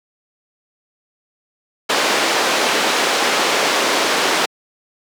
pink band-pass noise, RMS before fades -17 dBFS, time 1.89-4.46 s, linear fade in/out 10 ms, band 380 to 5700 Hz, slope 12 dB/octave, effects high-pass 200 Hz 12 dB/octave

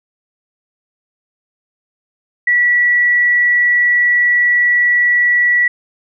sine tone, 1945 Hz, B6, 27 cents flat, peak -9 dBFS, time 2.47-5.68 s, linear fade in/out 5 ms, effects none

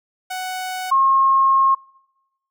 sawtooth / sine tone pair in turn, 743 / 1077.1 Hz, F#5 / C6, +7 / +50 cents, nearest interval tritone, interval 643 cents, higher second, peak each -21 / -12 dBFS, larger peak second, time 0.3-0.91 / 0.91-1.75 s, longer second, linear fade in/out 10 ms, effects noise-tail reverb RT60 0.9 s tail -24 dB re dry

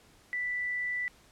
sine tone, 1975.5 Hz, B6, in tune, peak -30 dBFS, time 0.33-1.08 s, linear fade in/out 0 ms, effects pink hiss -60 dBFS RMS until 1.31 s + low-pass 11000 Hz 12 dB/octave

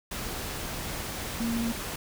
sine tone in noise, 231.6 Hz, A#3, 11 cents flat, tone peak -27 dBFS, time 1.4-1.72 s, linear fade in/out 5 ms, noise pink, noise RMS -35 dBFS, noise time 0.11-1.96 s, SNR +5 dB, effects none

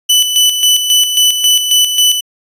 sawtooth tone with tremolo, 2987 Hz, F#7, 16 cents sharp, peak -3 dBFS, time 0.09-2.21 s, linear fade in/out 10 ms, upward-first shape square, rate 3.7 Hz, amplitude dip 55%, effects resampled to 32000 Hz

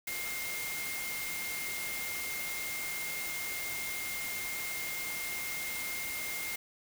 sine tone in noise, 2121 Hz, C7, 23 cents sharp, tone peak -38 dBFS, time 0.07-6.56 s, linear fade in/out 5 ms, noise white, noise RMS -39 dBFS, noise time 0.07-6.56 s, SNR -2 dB, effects none

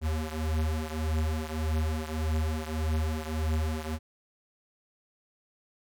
square beating tone pair, 77.78 / 79.48 Hz, D#2 / D#2, 0 / +37 cents, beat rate 1.7 Hz, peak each -30 / -33 dBFS, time 0.01-3.99 s, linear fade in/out 50 ms, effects none

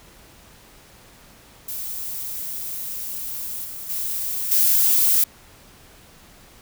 violet noise with level steps, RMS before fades -30 / -34 / -26 / -17 dBFS, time 1.68-5.24 s, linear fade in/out 5 ms, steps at 3.64 / 3.89 / 4.51 s, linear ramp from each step 10 ms, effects pink hiss -49 dBFS RMS until 6.61 s

